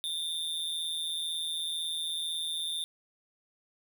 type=tone with amplitude modulation; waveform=square; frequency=3592 Hz; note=A7; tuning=35 cents sharp; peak=-29 dBFS; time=0.04-2.84 s; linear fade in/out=0 ms; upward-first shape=sine; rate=162 Hz; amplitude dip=75%; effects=none